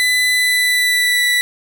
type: tone with pitch glide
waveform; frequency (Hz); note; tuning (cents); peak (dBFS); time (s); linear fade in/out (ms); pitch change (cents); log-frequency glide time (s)
30% pulse; 2000 to 1966.8; B6 to B6; +21 to -8; -10; 0-1.41; 0; -29; 0.35-1.23
effects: none